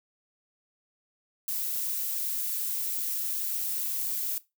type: noise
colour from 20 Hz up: violet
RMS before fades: -31 dBFS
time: 1.48-4.38 s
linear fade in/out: 2 ms
effects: noise-tail reverb RT60 0.2 s tail -17 dB re dry